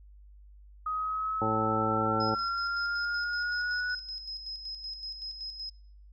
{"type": "linear sweep", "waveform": "sine", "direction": "up", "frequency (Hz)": [1254, 1480], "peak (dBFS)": -29, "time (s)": [0.86, 3.95], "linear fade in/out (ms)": 5}
{"type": "harmonic tone", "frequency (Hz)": 110, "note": "A2", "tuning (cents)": 0, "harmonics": [1, 2, 3, 4, 5, 7, 8], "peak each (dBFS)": [-35, -35, -35, -35, -35, -35, -35], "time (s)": [1.41, 2.35], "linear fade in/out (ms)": 10}
{"type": "tone with tremolo", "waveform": "sine", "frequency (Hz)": 5110, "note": "D#8", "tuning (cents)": 45, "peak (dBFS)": -35, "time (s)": [2.2, 5.7], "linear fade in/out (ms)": 5, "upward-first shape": "square", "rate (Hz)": 5.3, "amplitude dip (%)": 50}
{"effects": ["noise-tail reverb RT60 0.7 s tail -26 dB re dry", "added 50 Hz sine -50 dBFS peak until 6.12 s"]}